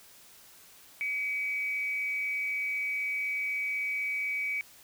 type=tone with amplitude modulation; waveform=sine; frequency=2274 Hz; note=C#7; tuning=44 cents sharp; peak=-27 dBFS; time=1.01-4.61 s; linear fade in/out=0 ms; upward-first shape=sine; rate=215 Hz; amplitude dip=45%; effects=white hiss -55 dBFS RMS until 4.83 s